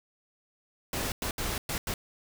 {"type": "noise bursts at uneven times", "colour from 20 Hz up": "pink", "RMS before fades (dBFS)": -32, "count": 5, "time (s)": [[0.93, 1.12], [1.22, 1.31], [1.38, 1.58], [1.69, 1.78], [1.87, 1.94]], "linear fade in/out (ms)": 2, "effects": []}